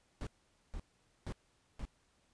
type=noise bursts; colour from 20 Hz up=brown; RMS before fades=-41 dBFS; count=4; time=0.21-1.852 s; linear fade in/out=0 ms; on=58 ms; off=470 ms; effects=pink hiss -73 dBFS RMS until 2.33 s + resampled to 22050 Hz